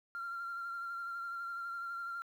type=tone with vibrato; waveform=sine; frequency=1379 Hz; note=F6; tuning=22 cents flat; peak=-37 dBFS; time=0.15-2.22 s; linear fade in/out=0 ms; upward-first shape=sine; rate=12 Hz; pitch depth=24 cents each way; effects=tanh soft clip ceiling -34 dBFS + 11-bit